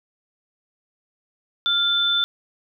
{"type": "tone pair together", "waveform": "sine", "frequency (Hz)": [1396.9, 3530], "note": ["F6", "A7"], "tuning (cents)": [0, 5], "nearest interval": "octave + major third", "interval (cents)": 1605, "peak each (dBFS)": [-25, -18], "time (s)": [1.66, 2.24], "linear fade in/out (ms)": 0, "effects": []}